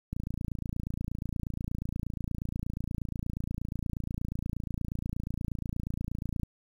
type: click train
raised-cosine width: 5 ms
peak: -21 dBFS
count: 180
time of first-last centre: 0.13-6.433 s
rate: 28.4 Hz
effects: 9-bit